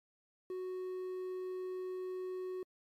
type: tone with quantisation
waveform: triangle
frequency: 369.4 Hz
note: F#4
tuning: 3 cents flat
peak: -36 dBFS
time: 0.5-2.63 s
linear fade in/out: 2 ms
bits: 11
effects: MP3 64 kbps